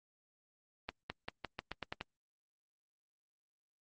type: accelerating click train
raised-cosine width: 0.3 ms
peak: -22 dBFS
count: 9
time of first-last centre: 0.89-2.011 s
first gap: 210 ms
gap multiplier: 0.88
effects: Opus 24 kbps